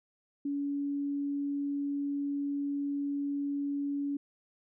sine tone, 283.6 Hz, C#4, 40 cents sharp, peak -30 dBFS, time 0.45-4.17 s, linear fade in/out 5 ms, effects none

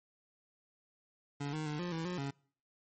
25% pulse tone with pitch steps, 142.8 / 155.1 / 150 / 176.5 / 163.1 / 179.3 / 138.9 Hz, D3 / D#3 / D3 / F3 / E3 / F3 / C#3, -48 / -5 / +37 / +19 / -18 / +46 / +4 cents, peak -32 dBFS, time 1.4-2.31 s, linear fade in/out 10 ms, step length 130 ms, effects noise-tail reverb RT60 0.5 s tail -25 dB re dry + MP3 32 kbps

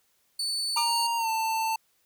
35% pulse tone, 4490 Hz, C#8, 21 cents sharp, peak -26 dBFS, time 0.39-1.07 s, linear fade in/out 5 ms
square tone with pitch glide, 932.3 to 890.7 Hz, A#5 to A5, 0 to +21 cents, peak -26 dBFS, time 0.76-1.76 s, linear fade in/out 5 ms, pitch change -79 cents, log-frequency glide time 1.17-1.29 s
30% pulse tone with exponential decay, 1200 Hz, D6, 37 cents sharp, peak -24 dBFS, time 0.77-0.98 s, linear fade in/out 2 ms, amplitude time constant 44 ms
effects white hiss -69 dBFS RMS until 2.05 s

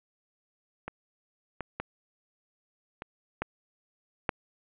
clicks, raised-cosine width 0.5 ms, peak -21 / -18 / -17 / -22 / -15 / -10 dBFS, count 6, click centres 0.88 / 1.607 / 1.8 / 3.021 / 3.42 / 4.292 s, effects resampled to 8000 Hz + 7-bit

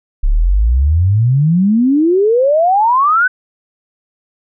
sine exponential sweep, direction up, 32.75 to 1538 Hz, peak -8 dBFS, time 0.23-3.28 s, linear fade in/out 10 ms, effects none

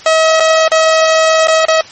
sawtooth tone with dropouts, 640 Hz, D#5, 49 cents sharp, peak -3 dBFS, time 0.06-1.81 s, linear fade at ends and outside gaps 2 ms, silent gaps 0.399-0.404 / 0.68-0.717 / 1.473-1.482 / 1.653-1.683 s, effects white hiss -34 dBFS RMS until 1.91 s + MP3 32 kbps

